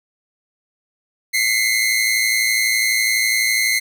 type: tone pair together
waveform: sawtooth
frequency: 2035 / 2147 Hz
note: C7 / C7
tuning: -49 / +44 cents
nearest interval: minor second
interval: 93 cents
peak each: -15 dBFS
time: 1.33-3.8 s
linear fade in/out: 20 ms
effects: none